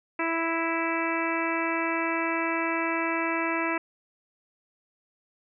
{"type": "harmonic tone", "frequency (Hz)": 330, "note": "E4", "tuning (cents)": 2, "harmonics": [1, 2, 3, 4, 5, 6, 7, 8], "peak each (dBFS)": [-30, -34, -32, -34, -36, -34, -34, -36], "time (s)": [0.19, 3.78], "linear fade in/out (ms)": 5, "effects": []}